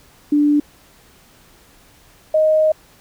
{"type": "tone pair in turn", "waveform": "sine", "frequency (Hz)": [293.7, 623.7], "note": ["D4", "D#5"], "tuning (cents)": [0, 4], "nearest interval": "octave + minor second", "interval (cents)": 1304, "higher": "second", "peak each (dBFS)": -11, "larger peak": "neither", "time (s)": [[0.32, 0.6], [2.34, 2.72]], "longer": "second", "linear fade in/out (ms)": 5, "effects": ["pink hiss -50 dBFS RMS until 3 s"]}